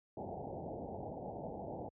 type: low-pass noise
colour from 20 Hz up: white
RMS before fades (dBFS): -44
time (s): 0.17-1.89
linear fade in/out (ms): 2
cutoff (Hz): 850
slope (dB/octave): 96
effects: high-pass 60 Hz 12 dB/octave